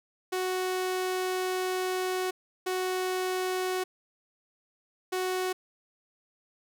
sawtooth tone bursts at uneven times, 370 Hz, F#4, in tune, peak -24 dBFS, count 3, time 0.32-2.31 / 2.66-3.84 / 5.12-5.53 s, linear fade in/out 10 ms, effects none

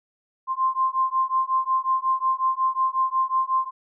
sine beating tone pair, 1046.5 / 1052 Hz, C6 / C6, 0 / +9 cents, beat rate 5.5 Hz, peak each -23 dBFS, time 0.47-3.71 s, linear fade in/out 50 ms, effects none

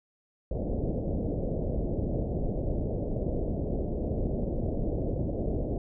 pink low-pass noise, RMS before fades -30 dBFS, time 0.51-5.78 s, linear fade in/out 2 ms, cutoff 630 Hz, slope 48 dB/octave, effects none

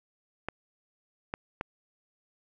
clicks, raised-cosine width 0.5 ms, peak -17 dBFS, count 3, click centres 0.486 / 1.339 / 1.611 s, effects none

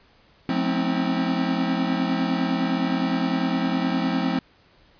square tone cluster, 177.6 / 216.6 / 257.7 / 267.5 / 320.5 Hz, F3 / A3 / C4 / C4 / E4, +29 / -27 / -26 / +38 / -49 cents, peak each -28 / -30 / -27 / -28 / -32 dBFS, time 0.49-4.39 s, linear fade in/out 2 ms, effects pink hiss -57 dBFS RMS until 4.99 s + resampled to 11025 Hz

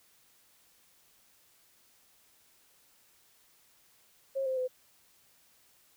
sine tone with pitch steps, 540 / 522 / 509 Hz, C#5 / C5 / C5, -45 / -4 / -48 cents, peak -29 dBFS, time 4.35-4.68 s, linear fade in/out 20 ms, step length 110 ms, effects white hiss -65 dBFS RMS until 5.96 s

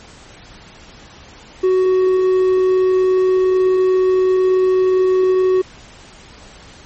triangle tone, 372.4 Hz, F#4, 11 cents sharp, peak -9 dBFS, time 1.63-5.62 s, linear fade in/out 10 ms, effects pink hiss -41 dBFS RMS until 6.85 s + MP3 32 kbps

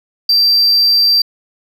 sine tone, 4697 Hz, D8, 1 cent flat, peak -5 dBFS, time 0.29-1.22 s, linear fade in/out 5 ms, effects tanh soft clip ceiling -7 dBFS

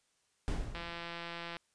brown noise with exponential decay, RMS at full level -30 dBFS, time 0.48-1.17 s, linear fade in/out 0 ms, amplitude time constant 150 ms
click train, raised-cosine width 0.3 ms, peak -26 dBFS, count 140, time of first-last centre 0.75-1.568 s, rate 170 Hz
effects white hiss -75 dBFS RMS until 1.74 s + resampled to 22050 Hz

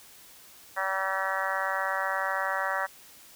harmonic tone, 191.7 Hz, G3, 38 cents flat, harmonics 3 / 4 / 5 / 6 / 7 / 8 / 9 / 10, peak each -35 / -35 / -35 / -35 / -35 / -35 / -35 / -35 dBFS, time 0.76-2.87 s, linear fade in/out 20 ms, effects white hiss -52 dBFS RMS until 3.35 s

